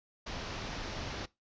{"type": "low-pass noise", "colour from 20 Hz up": "pink", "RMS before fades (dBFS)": -40, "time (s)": [0.26, 1.26], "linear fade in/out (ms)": 10, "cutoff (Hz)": 6000, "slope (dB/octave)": 48, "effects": ["noise-tail reverb RT60 0.2 s tail -20 dB re dry", "resampled to 16000 Hz"]}